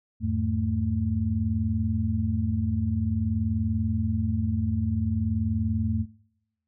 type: tone cluster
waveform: sine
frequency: 83.9 / 104.4 / 221.8 Hz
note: E2 / G#2 / A3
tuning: +31 / +10 / +14 cents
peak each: -28 dBFS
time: 0.2-6.06 s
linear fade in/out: 50 ms
effects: noise-tail reverb RT60 1.0 s tail -26 dB re dry